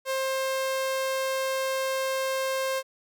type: tone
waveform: sawtooth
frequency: 530 Hz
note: C5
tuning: 22 cents sharp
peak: -22 dBFS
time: 0.05-2.83 s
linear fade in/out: 50 ms
effects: none